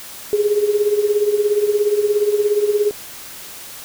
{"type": "tone with tremolo", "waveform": "sine", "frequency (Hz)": 415.3, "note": "G#4", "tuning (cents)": 0, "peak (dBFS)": -10, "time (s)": [0.33, 2.91], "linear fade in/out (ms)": 0, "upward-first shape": "triangle", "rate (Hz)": 17, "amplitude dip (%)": 80, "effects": ["white hiss -35 dBFS RMS until 3.84 s"]}